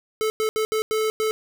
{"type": "tone bursts at uneven times", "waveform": "square", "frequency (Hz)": 435.5, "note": "A4", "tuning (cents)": -18, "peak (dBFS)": -21, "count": 6, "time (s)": [[0.21, 0.3], [0.4, 0.49], [0.56, 0.65], [0.72, 0.82], [0.91, 1.1], [1.2, 1.31]], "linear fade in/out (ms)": 0, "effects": []}